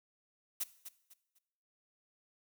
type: noise with echo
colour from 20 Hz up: blue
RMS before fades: -35 dBFS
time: 0.6-0.64 s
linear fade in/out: 10 ms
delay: 250 ms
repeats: 3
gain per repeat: -11 dB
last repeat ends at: 1.39 s
effects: noise-tail reverb RT60 0.8 s tail -17 dB re dry